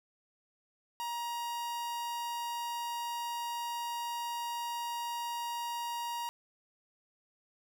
45% pulse tone, 946 Hz, A#5, 25 cents sharp, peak -35 dBFS, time 1-6.29 s, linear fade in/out 0 ms, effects none

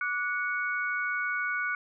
sine tone cluster, 1166 / 1467 / 2227 Hz, D6 / F#6 / C#7, -13 / -15 / +7 cents, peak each -36 / -29 / -35 dBFS, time 0.01-1.75 s, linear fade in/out 2 ms, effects none

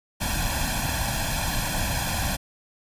pink noise with comb filter, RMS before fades -26 dBFS, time 0.2-2.37 s, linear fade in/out 20 ms, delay 1.2 ms, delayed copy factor +0.9, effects resampled to 32000 Hz

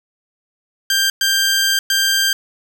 15% pulse tone bursts at uneven times, 1583 Hz, G6, 17 cents sharp, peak -7 dBFS, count 3, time 0.9-1.1 / 1.21-1.79 / 1.9-2.33 s, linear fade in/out 2 ms, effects none

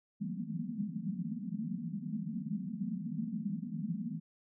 white band-pass noise, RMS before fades -38 dBFS, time 0.2-4.2 s, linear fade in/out 20 ms, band 160 to 240 Hz, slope 96 dB/octave, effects none

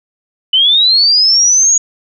sine linear sweep, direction up, 2974 to 6760 Hz, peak -6 dBFS, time 0.53-1.78 s, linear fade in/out 5 ms, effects none

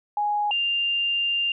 sine tone pair in turn, 830.6 / 2794 Hz, G#5 / F7, 0 / 0 cents, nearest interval octave + major sixth, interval 2100 cents, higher second, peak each -21 dBFS, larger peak neither, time 0.17-0.51 / 0.51-1.52 s, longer second, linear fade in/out 2 ms, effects none

